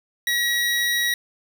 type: tone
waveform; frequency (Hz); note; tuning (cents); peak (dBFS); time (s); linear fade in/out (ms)
25% pulse; 1913; A#6; +44; -16; 0.27-1.14; 2
effects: 7-bit